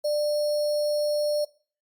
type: tone with sample-and-hold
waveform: sine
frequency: 594 Hz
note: D5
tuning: 20 cents sharp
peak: -22 dBFS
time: 0.04-1.45 s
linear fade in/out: 10 ms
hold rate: 4900 Hz
effects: noise-tail reverb RT60 0.4 s tail -20 dB re dry + Opus 32 kbps